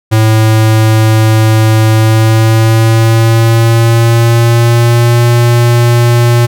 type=tone with pitch glide; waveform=square; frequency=110 to 119.26 Hz; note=A2 to A#2; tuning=0 to +40 cents; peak=-5 dBFS; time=0.11-6.47 s; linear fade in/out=20 ms; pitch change=+140 cents; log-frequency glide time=1.92-5.25 s; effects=none